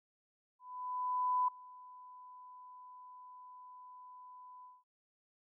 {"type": "tone with ADSR envelope", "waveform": "sine", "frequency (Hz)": 1000, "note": "B5", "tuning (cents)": 21, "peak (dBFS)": -28, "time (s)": [0.59, 4.84], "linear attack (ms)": 890, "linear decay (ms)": 6, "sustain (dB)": -23, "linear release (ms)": 200, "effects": []}